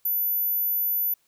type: tone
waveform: sine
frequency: 14000 Hz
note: A9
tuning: 10 cents flat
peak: -22 dBFS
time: 0.05-1.14 s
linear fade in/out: 5 ms
effects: white hiss -67 dBFS RMS until 1.27 s